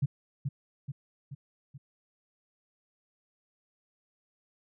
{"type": "tone with echo", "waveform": "sine", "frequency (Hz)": 138.3, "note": "C#3", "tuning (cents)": -4, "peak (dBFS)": -23, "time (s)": [0.02, 0.06], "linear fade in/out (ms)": 10, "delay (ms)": 430, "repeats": 4, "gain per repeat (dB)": -5, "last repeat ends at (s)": 1.78, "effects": []}